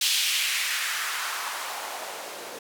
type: noise with band-pass filter sweep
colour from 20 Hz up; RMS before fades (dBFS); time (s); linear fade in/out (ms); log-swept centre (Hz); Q
blue; -29; 0.01-2.59; 5; 3500 to 420; 1.8
effects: none